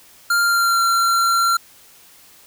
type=tone with pitch glide; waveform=square; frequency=1396.9 to 1368.9 Hz; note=F6 to F6; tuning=0 to -35 cents; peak=-15 dBFS; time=0.3-1.57 s; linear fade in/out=5 ms; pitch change=-35 cents; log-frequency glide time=0.42-0.82 s; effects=white hiss -48 dBFS RMS until 2.46 s